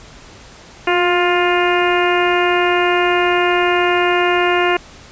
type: harmonic tone with a mistuned harmonic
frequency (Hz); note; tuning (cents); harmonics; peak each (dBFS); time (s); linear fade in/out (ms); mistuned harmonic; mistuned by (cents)
352.2; F4; +15; 1 / 2 / 3 / 4 / 5 / 6 / 7 / 8; -16 / -19 / -21 / -22 / -23 / -24 / -24 / -25; 0.87-4.77; 5; 1; +26
effects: pink hiss -40 dBFS RMS until 5.11 s + resampled to 16000 Hz